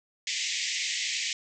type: band-pass noise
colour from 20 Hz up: pink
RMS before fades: -31 dBFS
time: 0.27-1.33 s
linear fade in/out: 2 ms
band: 1900 to 7600 Hz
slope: 96 dB/octave
effects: none